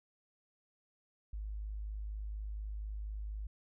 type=tone; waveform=sine; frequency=52.1 Hz; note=G#1; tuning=6 cents sharp; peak=-38 dBFS; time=1.33-3.47 s; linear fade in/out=5 ms; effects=none